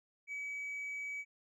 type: tone with tanh clipping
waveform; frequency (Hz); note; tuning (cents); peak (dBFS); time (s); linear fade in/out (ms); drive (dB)
triangle; 2279; C#7; +47; -39; 0.27-1.25; 50; 6
effects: none